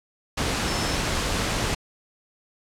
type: tone in noise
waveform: sine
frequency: 5274 Hz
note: E8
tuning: in tune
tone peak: -34 dBFS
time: 0.67-0.96 s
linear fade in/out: 10 ms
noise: pink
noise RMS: -25 dBFS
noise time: 0.37-1.75 s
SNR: -12 dB
effects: low-pass 8000 Hz 12 dB/octave